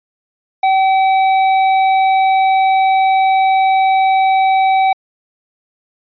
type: tone with tanh clipping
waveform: sine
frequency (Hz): 766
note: G5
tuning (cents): -40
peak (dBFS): -11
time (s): 0.63-4.93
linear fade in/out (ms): 5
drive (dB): 11
effects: resampled to 11025 Hz